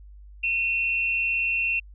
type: tone pair together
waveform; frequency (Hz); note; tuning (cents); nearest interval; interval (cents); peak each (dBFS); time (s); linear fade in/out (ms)
sine; 2500 / 2718; D#7 / F7; +8 / -48; minor second; 144; -28 / -23; 0.43-1.8; 10
effects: added 50 Hz sine -43 dBFS peak until 1.94 s